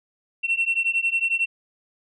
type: beating tone pair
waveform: sine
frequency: 2708 / 2719 Hz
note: E7 / F7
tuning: +46 / -47 cents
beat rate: 11 Hz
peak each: -22 dBFS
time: 0.43-1.46 s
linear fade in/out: 20 ms
effects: tanh soft clip ceiling -15 dBFS